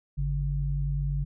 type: tone pair together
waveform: sine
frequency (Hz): 50.83 / 142.5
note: G#1 / C#3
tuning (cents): -37 / +48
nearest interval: octave + tritone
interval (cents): 1785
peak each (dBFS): -28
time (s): 0.17-1.25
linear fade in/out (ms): 20
effects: none